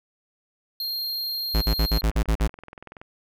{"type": "tone", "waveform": "square", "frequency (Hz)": 4212, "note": "C8", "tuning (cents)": 11, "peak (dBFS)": -27, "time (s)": [0.8, 2.01], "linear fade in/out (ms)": 2}
{"type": "tone bursts", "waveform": "square", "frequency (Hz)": 54.6, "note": "A1", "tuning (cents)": -13, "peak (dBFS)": -19, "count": 8, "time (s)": [1.54, 2.477], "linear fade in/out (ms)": 10, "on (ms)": 76, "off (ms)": 47}
{"type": "click train", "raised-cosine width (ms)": 0.5, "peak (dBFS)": -26, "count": 22, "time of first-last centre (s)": [2.02, 3.015], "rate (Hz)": 21.1}
{"effects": []}